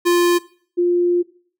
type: tone pair in turn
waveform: square / sine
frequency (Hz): 349.2 / 351.2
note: F4 / F4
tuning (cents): 0 / +10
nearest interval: unison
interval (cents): 10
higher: second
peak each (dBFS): -13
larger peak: neither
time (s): 0.05-0.39 / 0.77-1.23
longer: second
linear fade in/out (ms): 20
effects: noise-tail reverb RT60 0.5 s tail -19 dB re dry

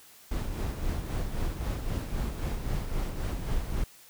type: noise with tremolo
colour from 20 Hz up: brown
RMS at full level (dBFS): -29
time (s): 0.31-3.84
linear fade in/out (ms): 5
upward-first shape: sine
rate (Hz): 3.8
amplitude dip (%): 50
effects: white hiss -54 dBFS RMS until 4.09 s

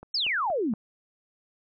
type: click train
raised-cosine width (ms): 1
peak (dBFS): -29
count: 4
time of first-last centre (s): 0.03-0.738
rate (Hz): 4.24
type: exponential sweep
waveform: sine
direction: down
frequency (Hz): 5480 to 196.3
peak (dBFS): -24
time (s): 0.14-0.74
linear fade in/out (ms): 5
effects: none

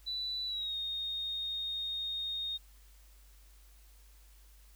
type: tone with pitch glide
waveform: sine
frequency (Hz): 3970 to 3704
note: B7 to A#7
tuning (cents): +8 to -12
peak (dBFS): -34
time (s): 0.06-2.58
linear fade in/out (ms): 20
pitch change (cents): -120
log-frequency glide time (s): 0.46-0.76
effects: added 50 Hz sine -56 dBFS peak until 4.75 s + white hiss -65 dBFS RMS until 4.75 s

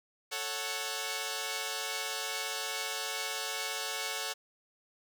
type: chord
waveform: 5% pulse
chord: F# minor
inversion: first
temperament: equal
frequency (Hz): 440 / 554.4 / 740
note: A4 / C#5 / F#5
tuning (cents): 0 / 0 / 0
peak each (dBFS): -27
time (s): 0.31-4.34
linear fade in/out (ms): 20
effects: none

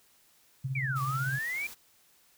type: tone with tremolo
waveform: sine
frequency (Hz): 133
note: C3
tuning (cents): +29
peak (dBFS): -28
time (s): 0.64-1.39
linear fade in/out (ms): 10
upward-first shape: sine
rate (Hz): 16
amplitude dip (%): 60
type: exponential two-way sweep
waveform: sine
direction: down then up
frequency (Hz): 2407 to 1125 to 2407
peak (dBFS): -31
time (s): 0.75-1.67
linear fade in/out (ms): 5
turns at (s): 1.02
type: noise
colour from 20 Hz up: white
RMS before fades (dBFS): -46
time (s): 0.95-1.75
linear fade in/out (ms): 20
effects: white hiss -64 dBFS RMS until 2.37 s

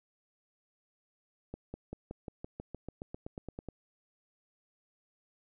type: accelerating click train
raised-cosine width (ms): 2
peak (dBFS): -27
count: 16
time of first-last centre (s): 1.54-3.687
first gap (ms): 200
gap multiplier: 0.95
effects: none

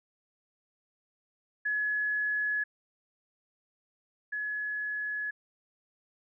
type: tone pair in turn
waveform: sine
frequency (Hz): 1696 / 1696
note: G#6 / G#6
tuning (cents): +36 / +36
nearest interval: unison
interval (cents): 0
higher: neither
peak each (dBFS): -27 / -31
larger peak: first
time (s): 1.65-2.64 / 4.32-5.31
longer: neither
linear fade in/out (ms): 10
effects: none

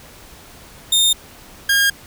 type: tone pair in turn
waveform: sawtooth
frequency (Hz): 3646 / 1619.8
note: A#7 / G#6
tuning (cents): -39 / -44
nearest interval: octave + major second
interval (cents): 1405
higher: first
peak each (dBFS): -9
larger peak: neither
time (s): 0.92-1.13 / 1.69-1.9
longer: neither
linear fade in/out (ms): 5
effects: pink hiss -42 dBFS RMS until 2.06 s

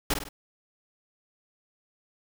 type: noise with echo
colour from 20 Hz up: pink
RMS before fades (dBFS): -25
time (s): 0.1-0.14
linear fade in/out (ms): 5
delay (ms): 50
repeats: 3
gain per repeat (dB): -6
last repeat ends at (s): 0.29
effects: none

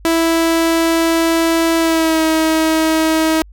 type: tone with pitch glide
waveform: sawtooth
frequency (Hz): 329.6 to 318.7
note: E4 to D#4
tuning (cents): 0 to +42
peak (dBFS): -8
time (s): 0.05-3.42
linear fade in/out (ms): 0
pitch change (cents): -58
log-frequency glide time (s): 1.78-2.23
effects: added 50 Hz sine -37 dBFS peak until 3.52 s

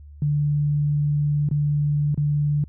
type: tone with dropouts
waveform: sine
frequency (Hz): 146.83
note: D3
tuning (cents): 0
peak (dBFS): -18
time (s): 0.22-2.64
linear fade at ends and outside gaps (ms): 2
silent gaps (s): 1.489-1.512 / 2.145-2.176
effects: added 73 Hz sine -40 dBFS peak until 2.68 s

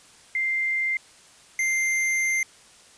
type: tone pair in turn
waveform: sine / square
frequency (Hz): 2093 / 2093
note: C7 / C7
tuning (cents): 0 / 0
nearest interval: unison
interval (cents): 0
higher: neither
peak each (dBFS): -22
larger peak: neither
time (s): 0.35-0.97 / 1.59-2.43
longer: second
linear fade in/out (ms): 2
effects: white hiss -52 dBFS RMS until 2.97 s + resampled to 22050 Hz

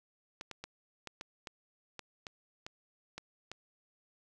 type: clicks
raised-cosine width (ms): 0.2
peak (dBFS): -25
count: 11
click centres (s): 0.411 / 0.513 / 0.64 / 1.073 / 1.211 / 1.472 / 1.993 / 2.268 / 2.665 / 3.18 / 3.516
effects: none

